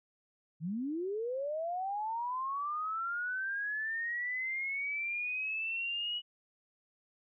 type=linear sweep; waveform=sine; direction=up; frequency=146.83 to 2938 Hz; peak=-33 dBFS; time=0.6-6.22 s; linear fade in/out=50 ms; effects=none